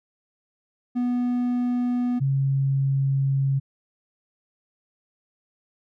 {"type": "tone pair in turn", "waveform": ["triangle", "sine"], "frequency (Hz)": [245.4, 136.54], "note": ["B3", "C#3"], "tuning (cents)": [-11, -26], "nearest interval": "minor seventh", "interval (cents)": 1015, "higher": "first", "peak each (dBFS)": -19, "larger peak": "neither", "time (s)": [[0.95, 2.2], [2.2, 3.6]], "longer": "second", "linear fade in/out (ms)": 20, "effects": []}